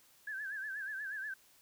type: tone with vibrato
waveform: sine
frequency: 1637 Hz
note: G#6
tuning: 25 cents flat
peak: -38 dBFS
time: 0.27-1.34 s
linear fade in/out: 5 ms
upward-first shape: sine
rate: 8.3 Hz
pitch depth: 110 cents each way
effects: white hiss -65 dBFS RMS until 1.61 s